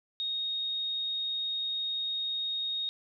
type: tone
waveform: sine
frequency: 3729 Hz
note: A#7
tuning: in tune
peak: -30 dBFS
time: 0.2-2.89 s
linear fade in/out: 0 ms
effects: none